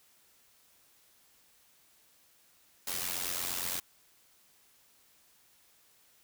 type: noise with amplitude modulation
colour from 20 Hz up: white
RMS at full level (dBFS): -32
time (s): 2.87-3.8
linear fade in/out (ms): 5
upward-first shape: sine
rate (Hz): 88.4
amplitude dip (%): 75
effects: white hiss -65 dBFS RMS until 6.23 s